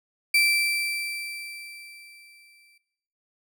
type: tone with exponential decay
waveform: 35% pulse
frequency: 2337 Hz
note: D7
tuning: 9 cents flat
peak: -15 dBFS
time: 0.34-2.78 s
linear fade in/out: 5 ms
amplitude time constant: 530 ms
effects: noise-tail reverb RT60 0.8 s tail -19 dB re dry